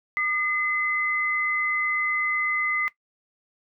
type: tone pair together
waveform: sine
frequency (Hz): 1210 / 2042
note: D#6 / C7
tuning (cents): -49 / -43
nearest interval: major sixth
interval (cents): 906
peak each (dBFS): -30 / -22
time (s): 0.17-2.88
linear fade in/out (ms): 0
effects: noise-tail reverb RT60 0.1 s tail -17 dB re dry